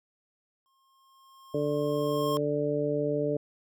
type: tone with exponential growth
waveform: square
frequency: 1071 Hz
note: C6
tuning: 40 cents sharp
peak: -30 dBFS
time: 0.66-2.37 s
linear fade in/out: 0 ms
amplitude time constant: 370 ms
type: harmonic tone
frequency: 146.83 Hz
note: D3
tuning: in tune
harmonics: 1 / 2 / 3 / 4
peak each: -34 / -32 / -29 / -31 dBFS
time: 1.54-3.37 s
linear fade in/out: 5 ms
effects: none